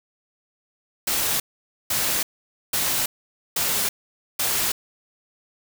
white noise bursts, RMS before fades -23 dBFS, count 5, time 1.07-4.72 s, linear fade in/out 5 ms, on 330 ms, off 500 ms, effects none

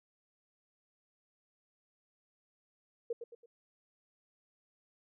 sine tone with echo, 469.4 Hz, A#4, 12 cents sharp, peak -32 dBFS, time 3.1-3.13 s, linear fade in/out 5 ms, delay 110 ms, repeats 3, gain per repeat -8 dB, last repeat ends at 3.46 s, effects none

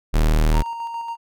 45% pulse tone, 38.79 Hz, D#1, 4 cents flat, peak -14 dBFS, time 0.13-0.63 s, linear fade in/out 20 ms
triangle tone with tremolo, 928 Hz, A#5, 8 cents flat, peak -23 dBFS, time 0.52-1.17 s, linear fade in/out 50 ms, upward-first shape square, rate 7.1 Hz, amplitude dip 35%
effects none

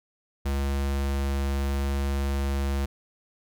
square tone, 69.2 Hz, C#2, 2 cents flat, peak -25 dBFS, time 0.45-2.86 s, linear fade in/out 10 ms, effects none

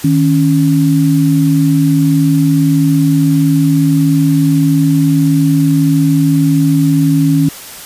sine tone pair together, 155.6 / 277.2 Hz, D#3 / C#4, 0 / 0 cents, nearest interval minor seventh, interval 1000 cents, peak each -10 dBFS, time 0.04-7.49 s, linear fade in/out 5 ms, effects white hiss -30 dBFS RMS until 7.85 s + resampled to 32000 Hz

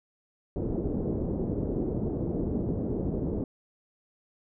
white low-pass noise, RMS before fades -30 dBFS, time 0.56-3.44 s, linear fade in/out 2 ms, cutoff 420 Hz, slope 24 dB/octave, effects none

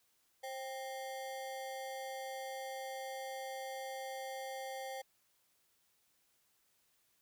square ring-modulated tone, 659.3 Hz, E5, in tune, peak -39 dBFS, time 0.43-5.02 s, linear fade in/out 10 ms, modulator 128 Hz, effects white hiss -75 dBFS RMS until 7.21 s

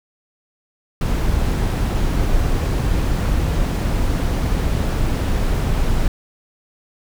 brown noise, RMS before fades -18 dBFS, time 1.01-6.08 s, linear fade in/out 2 ms, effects none

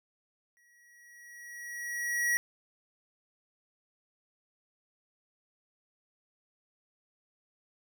square tone with exponential growth, 1915 Hz, A#6, 46 cents sharp, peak -25 dBFS, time 0.57-2.37 s, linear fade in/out 0 ms, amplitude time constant 390 ms, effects none

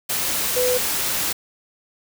sine tone in noise, 499.7 Hz, B4, 20 cents sharp, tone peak -18 dBFS, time 0.56-0.78 s, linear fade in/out 10 ms, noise white, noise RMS -23 dBFS, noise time 0.09-1.33 s, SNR +2 dB, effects none

